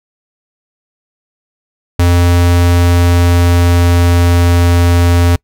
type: tone with pitch glide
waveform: square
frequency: 87.31 to 86.76 Hz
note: F2 to F2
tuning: 0 to -11 cents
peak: -7 dBFS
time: 1.99-5.36 s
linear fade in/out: 5 ms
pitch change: -11 cents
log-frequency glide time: 2.22-4.7 s
effects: noise-tail reverb RT60 0.1 s tail -26 dB re dry